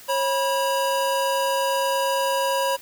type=tone pair together; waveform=square; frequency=544.3 / 974 Hz; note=C#5 / B5; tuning=-32 / -24 cents; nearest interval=minor seventh; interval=1008 cents; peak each=-24 dBFS; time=0.08-2.77 s; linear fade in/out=20 ms; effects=white hiss -45 dBFS RMS until 2.81 s